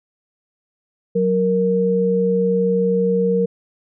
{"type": "tone pair together", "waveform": "sine", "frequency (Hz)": [185, 466.2], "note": ["F#3", "A#4"], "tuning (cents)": [0, 0], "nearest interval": "octave + major third", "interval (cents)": 1600, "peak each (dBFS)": [-19, -16], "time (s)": [1.15, 3.46], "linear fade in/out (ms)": 10, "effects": []}